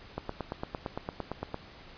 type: click train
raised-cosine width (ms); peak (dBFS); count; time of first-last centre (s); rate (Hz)
1; -19; 13; 0.18-1.544; 8.8
effects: pink hiss -51 dBFS RMS until 1.97 s + resampled to 11025 Hz